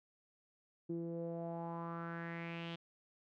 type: tone with low-pass filter sweep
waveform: sawtooth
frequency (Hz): 168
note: E3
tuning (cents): +33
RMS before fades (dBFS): -43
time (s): 0.89-2.76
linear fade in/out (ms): 10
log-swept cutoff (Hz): 340 to 3300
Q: 4.3
effects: none